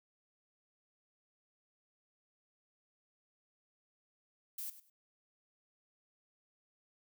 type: noise with echo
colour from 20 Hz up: violet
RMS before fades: -42 dBFS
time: 4.58-4.7 s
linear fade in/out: 5 ms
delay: 100 ms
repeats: 2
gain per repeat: -14 dB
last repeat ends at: 4.9 s
effects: none